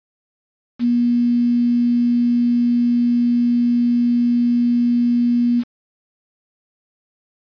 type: tone with quantisation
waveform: sine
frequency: 240.2 Hz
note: B3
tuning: 48 cents flat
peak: -13 dBFS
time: 0.79-5.64 s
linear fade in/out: 50 ms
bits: 6
effects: resampled to 11025 Hz